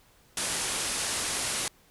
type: low-pass noise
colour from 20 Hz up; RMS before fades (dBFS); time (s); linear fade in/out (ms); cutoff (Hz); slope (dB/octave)
white; -31; 0.37-1.68; 2; 11000; 96
effects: pink hiss -61 dBFS RMS until 1.9 s